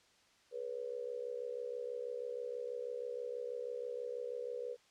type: tone with amplitude modulation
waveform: sine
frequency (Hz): 487.4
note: B4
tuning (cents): -23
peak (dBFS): -35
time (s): 0.51-4.77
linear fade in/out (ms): 50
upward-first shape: sine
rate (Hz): 66.2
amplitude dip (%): 85
effects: white hiss -68 dBFS RMS until 4.9 s + low-pass 6000 Hz 12 dB/octave